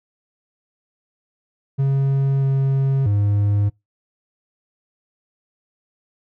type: tone with pitch steps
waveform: triangle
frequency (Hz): 136.8 / 135.7 / 102.3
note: C#3 / C#3 / G#2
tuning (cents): -23 / -36 / -26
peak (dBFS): -13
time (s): 1.78-3.7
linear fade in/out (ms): 20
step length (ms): 640
effects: noise-tail reverb RT60 0.2 s tail -25 dB re dry